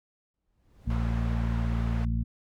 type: noise with exponential growth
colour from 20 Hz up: brown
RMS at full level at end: -45 dBFS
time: 0.34-0.94 s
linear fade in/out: 0 ms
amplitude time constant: 130 ms
type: harmonic tone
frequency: 57.1 Hz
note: A#1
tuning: 35 cents flat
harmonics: 1 / 2 / 3 / 4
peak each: -27 / -30 / -37 / -34 dBFS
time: 0.86-2.24 s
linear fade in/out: 20 ms
type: band-pass noise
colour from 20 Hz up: white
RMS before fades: -43 dBFS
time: 0.9-2.05 s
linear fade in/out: 2 ms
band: 210 to 1300 Hz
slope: 12 dB/octave
effects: none